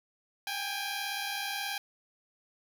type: tone pair together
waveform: 10% pulse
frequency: 789.5 / 828 Hz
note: G5 / G#5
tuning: +12 / -5 cents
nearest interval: minor second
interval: 83 cents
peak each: -27 / -29 dBFS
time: 0.47-1.78 s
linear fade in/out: 2 ms
effects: none